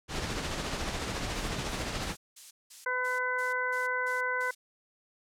pink noise with tremolo, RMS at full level -32 dBFS, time 0.08-2.16 s, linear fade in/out 50 ms, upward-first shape triangle, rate 14 Hz, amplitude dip 40%
violet noise bursts, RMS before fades -39 dBFS, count 10, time 1.34-4.55 s, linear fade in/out 10 ms, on 150 ms, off 190 ms
harmonic tone, 503 Hz, B4, 32 cents sharp, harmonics 1 / 2 / 3 / 4, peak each -36 / -34 / -31 / -36 dBFS, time 2.86-4.51 s, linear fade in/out 5 ms
effects low-pass 7000 Hz 12 dB/octave

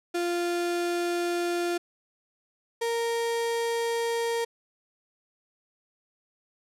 35% pulse tone pair in turn, 347.9 / 464.4 Hz, F4 / A#4, -7 / -7 cents, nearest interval perfect fourth, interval 500 cents, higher second, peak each -24 dBFS, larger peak neither, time 0.14-1.78 / 2.81-4.45 s, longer neither, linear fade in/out 10 ms, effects low-pass 12000 Hz 12 dB/octave

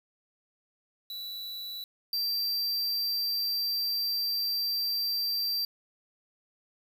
square tone pair in turn, 3951 / 4699 Hz, B7 / D8, 0 / 0 cents, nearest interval minor third, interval 300 cents, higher second, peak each -37 / -28 dBFS, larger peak second, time 1.1-1.84 / 2.13-5.65 s, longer second, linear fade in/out 2 ms, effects 9-bit

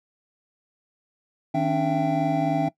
triangle tone cluster, 157.1 / 273 / 296.5 / 671 / 781 Hz, D#3 / C#4 / D4 / E5 / G5, +17 / -26 / +17 / +31 / -7 cents, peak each -25 dBFS, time 1.54-2.69 s, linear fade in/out 10 ms, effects noise-tail reverb RT60 0.1 s tail -19 dB re dry

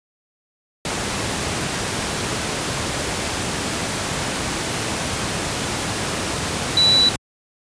sine tone in noise, 3951 Hz, B7, in tune, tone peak -12 dBFS, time 6.77-7.09 s, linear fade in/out 2 ms, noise pink, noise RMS -23 dBFS, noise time 0.85-7.16 s, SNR +8 dB, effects high-pass 80 Hz 12 dB/octave + resampled to 22050 Hz

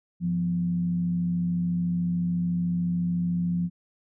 sine tone with frequency modulation, 174.61 Hz, F3, in tune, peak -23 dBFS, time 0.2-3.7 s, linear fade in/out 50 ms, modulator 73.8 Hz, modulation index 0.31, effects none

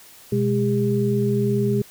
sine tone cluster, 125 / 206.7 / 403.5 Hz, B2 / G#3 / G#4, +21 / -8 / -50 cents, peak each -22 dBFS, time 0.32-1.82 s, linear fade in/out 5 ms, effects white hiss -47 dBFS RMS until 1.9 s

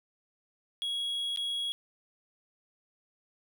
triangle tone with dropouts, 3322 Hz, G#7, in tune, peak -29 dBFS, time 0.82-1.72 s, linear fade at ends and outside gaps 0 ms, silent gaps 1.361-1.373 s, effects none

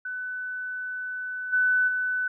sine tone with level steps, 1500 Hz, F#6, 23 cents sharp, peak -30 / -19 / -24 dBFS, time 0.05-2.28 s, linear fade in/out 5 ms, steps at 1.52 / 1.87 s, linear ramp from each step 20 ms, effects none

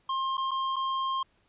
square tone with dropouts, 1063 Hz, C6, 27 cents sharp, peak -28 dBFS, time 0.09-1.23 s, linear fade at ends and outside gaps 5 ms, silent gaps 0.371-0.378 / 0.51-0.514 / 0.76-0.764 s, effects pink hiss -68 dBFS RMS until 1.48 s + resampled to 8000 Hz

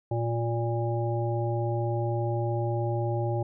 harmonic tone with a mistuned harmonic, 116.54 Hz, A#2, in tune, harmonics 1 / 3 / 5 / 7, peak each -27 / -32 / -34 / -35 dBFS, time 0.11-3.43 s, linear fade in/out 5 ms, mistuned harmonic 3, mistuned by +17 cents, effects none

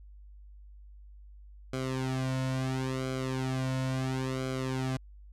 sawtooth tone with flanger, 130.81 Hz, C3, in tune, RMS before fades -32 dBFS, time 1.73-4.97 s, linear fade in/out 5 ms, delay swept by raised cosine 1.1 to 2.5 ms, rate 0.73 Hz, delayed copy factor -0.9, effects added 50 Hz sine -48 dBFS peak until 5.32 s + low-pass 9000 Hz 12 dB/octave

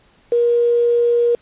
sine tone with quantisation, 475.2 Hz, A#4, 33 cents sharp, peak -12 dBFS, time 0.32-1.35 s, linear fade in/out 2 ms, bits 5, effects pink hiss -54 dBFS RMS until 1.41 s + resampled to 8000 Hz

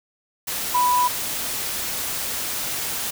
sine tone in noise, 987.8 Hz, B5, in tune, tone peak -16 dBFS, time 0.74-1.08 s, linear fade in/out 10 ms, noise white, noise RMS -27 dBFS, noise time 0.47-3.11 s, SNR +8 dB, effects none

